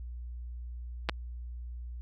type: clicks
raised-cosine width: 0.3 ms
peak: -13 dBFS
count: 2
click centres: 1.089 / 1.095 s
effects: added 60 Hz sine -38 dBFS peak until 2.01 s + AAC 64 kbps